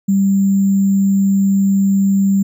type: tone with sample-and-hold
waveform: sine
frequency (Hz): 196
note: G3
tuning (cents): 0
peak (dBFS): -10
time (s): 0.08-2.43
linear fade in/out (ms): 10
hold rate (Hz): 7350
effects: none